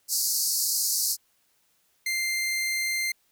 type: band-pass noise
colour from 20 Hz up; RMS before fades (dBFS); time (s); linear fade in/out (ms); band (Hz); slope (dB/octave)
pink; -26; 0.08-1.17; 50; 4400 to 16000; 96
type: tone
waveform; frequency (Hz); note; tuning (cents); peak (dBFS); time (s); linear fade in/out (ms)
sawtooth; 2093; C7; 0; -22; 2.06-3.12; 5
effects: white hiss -68 dBFS RMS until 3.31 s